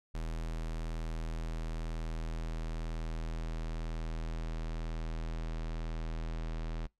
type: tone with low-pass filter sweep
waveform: square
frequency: 40.51 Hz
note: E1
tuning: 29 cents flat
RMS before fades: -37 dBFS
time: 0.14-6.87 s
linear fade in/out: 10 ms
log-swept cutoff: 9600 to 5100 Hz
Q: 0.72
effects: noise-tail reverb RT60 0.2 s tail -25 dB re dry